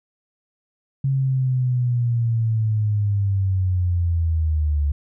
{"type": "linear sweep", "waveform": "sine", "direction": "down", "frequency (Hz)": [136.6, 71.3], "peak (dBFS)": -17, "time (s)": [1.04, 4.92], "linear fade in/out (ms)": 5, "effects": []}